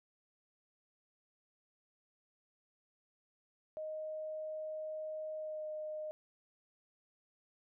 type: tone with pitch glide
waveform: sine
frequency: 622.3 to 615.5 Hz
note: D#5 to D#5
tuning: 0 to -19 cents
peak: -39 dBFS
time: 3.77-6.11 s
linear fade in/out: 0 ms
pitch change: -19 cents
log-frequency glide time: 5.36-5.67 s
effects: none